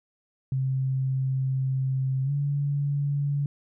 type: tone with pitch glide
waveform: sine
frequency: 132.4 to 142.72 Hz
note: C3 to D3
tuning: +21 to -49 cents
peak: -23 dBFS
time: 0.52-3.46 s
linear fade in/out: 2 ms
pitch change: +130 cents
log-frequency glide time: 2.24-2.31 s
effects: none